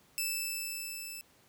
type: tone with level ramp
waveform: 10% pulse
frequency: 2637 Hz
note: E7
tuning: in tune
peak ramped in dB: -22 to -33 dBFS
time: 0.18-1.21 s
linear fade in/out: 0 ms
effects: pink hiss -64 dBFS RMS until 1.48 s + high-pass 80 Hz 12 dB/octave